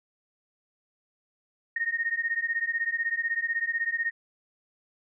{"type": "beating tone pair", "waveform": "sine", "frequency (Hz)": [1844, 1860], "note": ["A#6", "A#6"], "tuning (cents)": [-19, -4], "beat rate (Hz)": 16, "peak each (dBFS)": -29, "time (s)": [1.76, 4.11], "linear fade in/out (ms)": 5, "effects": []}